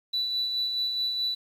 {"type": "tone with tremolo", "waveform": "sine", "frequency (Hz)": 3963, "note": "B7", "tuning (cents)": 5, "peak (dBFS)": -23, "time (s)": [0.13, 1.35], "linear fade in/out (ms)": 10, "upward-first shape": "sine", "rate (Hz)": 4.7, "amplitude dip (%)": 40, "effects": ["tanh soft clip ceiling -21 dBFS", "9-bit"]}